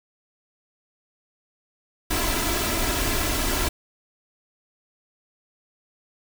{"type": "noise with comb filter", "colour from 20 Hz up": "pink", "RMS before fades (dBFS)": -24, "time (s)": [2.1, 3.69], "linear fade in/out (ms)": 10, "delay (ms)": 3, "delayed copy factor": 0.65, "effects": []}